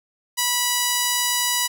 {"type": "tone", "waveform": "5% pulse", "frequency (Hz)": 979, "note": "B5", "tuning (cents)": -15, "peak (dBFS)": -7, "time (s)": [0.37, 1.68], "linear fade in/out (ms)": 20, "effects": []}